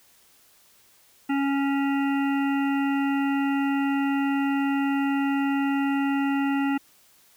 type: harmonic tone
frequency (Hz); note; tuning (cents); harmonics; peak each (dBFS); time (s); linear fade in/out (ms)
277.2; C#4; 0; 1 / 3 / 5 / 7 / 9 / 10; -22 / -31 / -35 / -36 / -43 / -39; 1.29-6.78; 10
effects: white hiss -58 dBFS RMS until 7.36 s